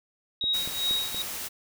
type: tone with tremolo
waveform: sine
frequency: 3800 Hz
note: A#7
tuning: 33 cents sharp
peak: -22 dBFS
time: 0.41-1.22 s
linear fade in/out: 2 ms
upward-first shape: triangle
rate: 2.5 Hz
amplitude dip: 90%
type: click train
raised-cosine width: 2 ms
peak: -26 dBFS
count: 4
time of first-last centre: 0.44-1.146 s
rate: 4.25 Hz
type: noise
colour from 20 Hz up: white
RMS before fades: -35 dBFS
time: 0.53-1.49 s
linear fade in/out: 20 ms
effects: none